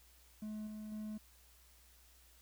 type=tone with tremolo; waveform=triangle; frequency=213.9 Hz; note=A3; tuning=49 cents flat; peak=-39 dBFS; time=0.42-1.18 s; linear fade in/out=5 ms; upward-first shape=square; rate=2 Hz; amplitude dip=30%; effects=added 60 Hz sine -65 dBFS peak until 2.41 s + white hiss -66 dBFS RMS until 2.41 s